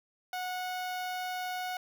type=tone with notch filter; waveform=sawtooth; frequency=733 Hz; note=F#5; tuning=16 cents flat; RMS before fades=-36 dBFS; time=0.33-1.77 s; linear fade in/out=2 ms; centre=8300 Hz; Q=1.4; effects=none